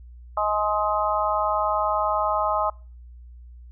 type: harmonic tone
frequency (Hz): 210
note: G#3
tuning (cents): +19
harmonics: 3 / 4 / 5 / 6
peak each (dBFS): -26 / -26 / -26 / -26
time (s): 0.37-2.7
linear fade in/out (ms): 5
effects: noise-tail reverb RT60 0.4 s tail -26 dB re dry + added 60 Hz sine -41 dBFS peak until 3.71 s